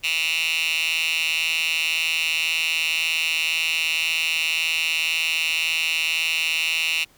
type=tone with high-pass filter; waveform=10% pulse; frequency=161.9 Hz; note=E3; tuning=31 cents flat; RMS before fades=-23 dBFS; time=0.03-7.05 s; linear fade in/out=20 ms; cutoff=2800 Hz; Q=7.3; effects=pink hiss -56 dBFS RMS until 7.17 s